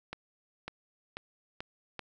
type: accelerating click train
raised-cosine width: 0.3 ms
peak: -22 dBFS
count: 5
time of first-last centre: 0.13-1.993 s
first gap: 550 ms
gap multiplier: 0.89
effects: none